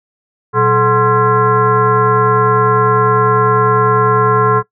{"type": "tone with frequency modulation", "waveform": "sine", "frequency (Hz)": 740, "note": "F#5", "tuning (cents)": 0, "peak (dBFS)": -8, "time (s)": [0.53, 4.63], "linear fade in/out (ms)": 50, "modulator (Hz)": 310, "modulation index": 2.1, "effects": ["noise-tail reverb RT60 0.1 s tail -19 dB re dry"]}